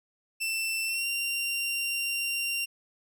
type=tone with pitch glide; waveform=sawtooth; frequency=2674 to 2767 Hz; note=E7 to F7; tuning=+24 to -17 cents; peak=-25 dBFS; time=0.4-2.66 s; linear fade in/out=20 ms; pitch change=+59 cents; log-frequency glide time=0.86-1.06 s; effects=none